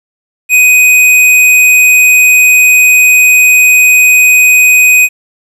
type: tone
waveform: square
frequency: 2500 Hz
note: D#7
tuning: 8 cents sharp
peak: -3 dBFS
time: 0.49-5.09 s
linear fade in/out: 50 ms
effects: resampled to 32000 Hz + 7-bit